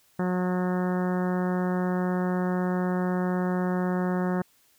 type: harmonic tone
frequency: 181.6 Hz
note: F#3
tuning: 32 cents flat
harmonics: 1 / 2 / 3 / 4 / 5 / 6 / 7 / 8 / 9 / 10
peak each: -25 / -31 / -35 / -37 / -39 / -41 / -42 / -43 / -44 / -45 dBFS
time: 0.19-4.42 s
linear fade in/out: 5 ms
effects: white hiss -63 dBFS RMS until 4.78 s